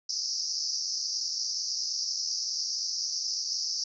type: band-pass noise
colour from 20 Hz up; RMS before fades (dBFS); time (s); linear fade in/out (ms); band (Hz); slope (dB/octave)
pink; -32; 0.09-3.84; 5; 4800 to 5900; 96
effects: none